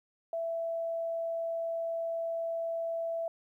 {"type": "tone", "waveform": "sine", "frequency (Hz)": 664, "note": "E5", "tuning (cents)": 12, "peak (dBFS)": -31, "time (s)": [0.33, 3.28], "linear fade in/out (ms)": 2, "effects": ["12-bit"]}